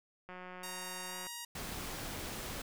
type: click train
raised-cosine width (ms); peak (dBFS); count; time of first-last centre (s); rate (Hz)
0.5; -33; 179; 0.29-1.268; 182
type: tone with pitch glide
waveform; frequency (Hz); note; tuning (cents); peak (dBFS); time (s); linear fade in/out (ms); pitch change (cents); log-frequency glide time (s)
5% pulse; 932.3 to 947.5; A#5 to A#5; 0 to +28; -30; 0.63-1.45; 5; +28; 1.08-1.16
type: noise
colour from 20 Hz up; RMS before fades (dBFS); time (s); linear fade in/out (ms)
pink; -42; 1.55-2.62; 5
effects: none